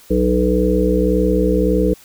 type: harmonic tone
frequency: 61.74 Hz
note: B1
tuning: in tune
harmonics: 1 / 3 / 5 / 7 / 8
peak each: -19 / -19 / -19 / -19 / -19 dBFS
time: 0.1-1.94 s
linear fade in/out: 10 ms
effects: white hiss -46 dBFS RMS until 2.04 s